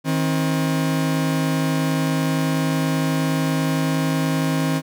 40% pulse tone pair together, 158.5 / 266.3 Hz, D#3 / C4, +32 / +31 cents, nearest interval major sixth, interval 899 cents, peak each -20 / -21 dBFS, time 0.04-4.82 s, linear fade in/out 50 ms, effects none

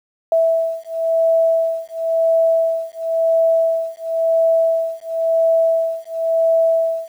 sine beating tone pair, 656 / 656.96 Hz, E5 / E5, -9 / -6 cents, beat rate 0.96 Hz, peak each -17 dBFS, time 0.32-7.08 s, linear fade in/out 2 ms, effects 8-bit

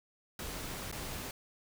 pink noise with dropouts, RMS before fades -41 dBFS, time 0.39-1.31 s, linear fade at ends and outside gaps 2 ms, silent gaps 0.915-0.925 s, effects none

